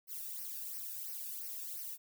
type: noise with flanger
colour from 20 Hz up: violet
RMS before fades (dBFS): -43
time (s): 0.07-1.98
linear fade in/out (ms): 50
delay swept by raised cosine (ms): 0.27 to 0.99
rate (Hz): 2.9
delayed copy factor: -0.85
effects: none